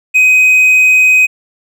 triangle tone, 2514 Hz, D#7, 17 cents sharp, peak -3 dBFS, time 0.14-1.27 s, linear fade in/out 20 ms, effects none

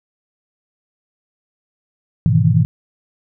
sine chord, E major seventh, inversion first, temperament equal, 103.83 / 123.47 / 155.56 / 164.81 Hz, G#2 / B2 / D#3 / E3, 0 / 0 / 0 / 0 cents, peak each -16 dBFS, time 2.26-2.65 s, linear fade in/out 0 ms, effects none

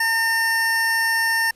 square tone pair together, 907 / 1814 Hz, A#5 / A#6, -48 / -48 cents, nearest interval octave, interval 1200 cents, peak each -27 / -19 dBFS, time 0-1.51 s, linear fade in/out 5 ms, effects pink hiss -57 dBFS RMS until 1.55 s + resampled to 32000 Hz

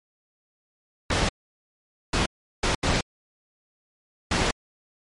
pink noise bursts at uneven times, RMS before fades -22 dBFS, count 5, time 1.1-1.29 / 2.13-2.26 / 2.63-2.75 / 2.83-3.01 / 4.31-4.51 s, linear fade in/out 5 ms, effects low-pass 6000 Hz 12 dB/octave + MP3 48 kbps

